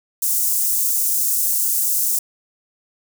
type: high-pass noise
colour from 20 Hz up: white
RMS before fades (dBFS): -19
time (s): 0.22-2.19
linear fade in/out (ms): 5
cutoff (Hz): 6800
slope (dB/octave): 24
effects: none